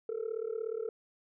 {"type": "tone with amplitude modulation", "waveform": "sine", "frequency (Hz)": 446.7, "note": "A4", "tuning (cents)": 26, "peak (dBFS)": -28, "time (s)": [0.09, 0.89], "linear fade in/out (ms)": 2, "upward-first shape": "sine", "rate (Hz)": 36.8, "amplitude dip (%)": 95, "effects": ["tanh soft clip ceiling -28 dBFS"]}